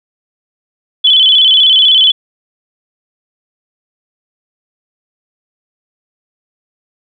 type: tone with vibrato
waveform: sine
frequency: 3234 Hz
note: G#7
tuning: 47 cents flat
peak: -4 dBFS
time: 1.04-2.12 s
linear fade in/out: 10 ms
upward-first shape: square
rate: 16 Hz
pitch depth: 86 cents each way
effects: none